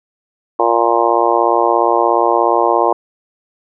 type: harmonic tone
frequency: 117 Hz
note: A#2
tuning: 7 cents sharp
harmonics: 3 / 4 / 5 / 6 / 7 / 8 / 9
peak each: -18 / -18 / -18 / -18 / -18 / -18 / -18 dBFS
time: 0.59-2.93 s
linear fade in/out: 5 ms
effects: none